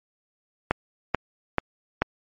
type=click train; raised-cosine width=0.5 ms; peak=-5 dBFS; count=4; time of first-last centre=0.71-2.02 s; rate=2.29 Hz; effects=MP3 48 kbps